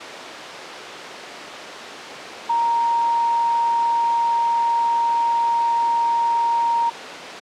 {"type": "tone in noise", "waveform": "sine", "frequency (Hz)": 932.3, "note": "A#5", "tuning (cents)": 0, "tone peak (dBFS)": -16, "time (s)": [2.49, 6.9], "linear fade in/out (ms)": 10, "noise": "pink", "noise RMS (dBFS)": -34, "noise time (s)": [0, 7.4], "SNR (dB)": 15, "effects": ["high-pass 400 Hz 12 dB/octave", "low-pass 5000 Hz 12 dB/octave"]}